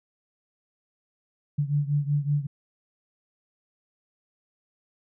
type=beating tone pair; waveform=sine; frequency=143.6 / 148.9 Hz; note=D3 / D3; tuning=-39 / +24 cents; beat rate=5.3 Hz; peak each=-24 / -27 dBFS; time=1.58-2.47 s; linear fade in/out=10 ms; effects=none